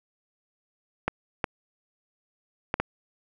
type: clicks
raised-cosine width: 0.5 ms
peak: -9 dBFS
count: 4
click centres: 1.08 / 1.442 / 2.741 / 2.8 s
effects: none